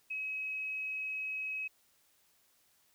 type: tone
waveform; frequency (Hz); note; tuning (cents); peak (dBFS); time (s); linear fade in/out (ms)
sine; 2553; D#7; +44; -35; 0.1-1.68; 10
effects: white hiss -70 dBFS RMS until 2.94 s